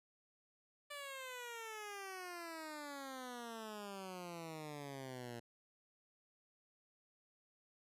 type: exponential sweep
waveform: 10% pulse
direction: down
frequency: 587.3 to 116.54 Hz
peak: -38 dBFS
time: 0.9-5.4 s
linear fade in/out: 10 ms
effects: resampled to 32000 Hz